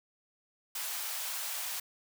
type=high-pass noise; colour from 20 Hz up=white; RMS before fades=-37 dBFS; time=0.75-1.8 s; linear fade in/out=5 ms; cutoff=640 Hz; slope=24 dB/octave; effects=none